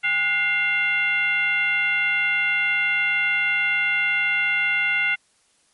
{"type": "tone with frequency modulation", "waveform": "sine", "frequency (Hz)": 2100, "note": "C7", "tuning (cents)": 6, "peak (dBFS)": -18, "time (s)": [0.03, 5.16], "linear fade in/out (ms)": 20, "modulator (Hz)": 648, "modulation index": 1, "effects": ["white hiss -62 dBFS RMS until 5.73 s", "MP3 48 kbps"]}